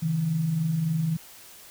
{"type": "tone pair together", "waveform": "sine", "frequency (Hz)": [138.59, 162.07], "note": ["C#3", "E3"], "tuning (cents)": [0, -29], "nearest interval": "minor third", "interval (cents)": 271, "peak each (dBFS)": [-33, -23], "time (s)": [0.02, 1.17], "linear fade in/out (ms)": 10, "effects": ["white hiss -48 dBFS RMS until 1.7 s"]}